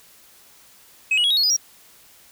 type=tone with pitch steps; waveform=sine; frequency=2549 / 2911 / 3325 / 3797 / 4337 / 4953 / 5657 Hz; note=D#7 / F#7 / G#7 / A#7 / C#8 / D#8 / F8; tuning=+41 / -29 / +1 / +31 / -39 / -9 / +21 cents; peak=-13 dBFS; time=1.11-1.565 s; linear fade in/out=5 ms; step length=65 ms; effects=tanh soft clip ceiling -15 dBFS + white hiss -51 dBFS RMS until 2.31 s